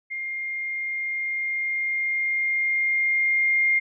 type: tone with level ramp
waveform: sine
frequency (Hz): 2118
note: C7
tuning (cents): +21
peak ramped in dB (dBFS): -28 to -17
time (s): 0.1-3.8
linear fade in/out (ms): 20
effects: none